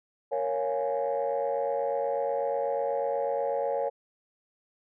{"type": "chord", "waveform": "sine", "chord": "Bb minor seventh", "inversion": "none", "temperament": "equal", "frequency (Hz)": [466.2, 554.4, 698.5, 830.6], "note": ["Bb4", "Db5", "F5", "Ab5"], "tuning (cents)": [0, 0, 0, 0], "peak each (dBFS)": [-31, -28, -34, -33], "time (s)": [0.31, 3.9], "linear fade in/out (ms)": 20, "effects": ["tanh soft clip ceiling -19 dBFS"]}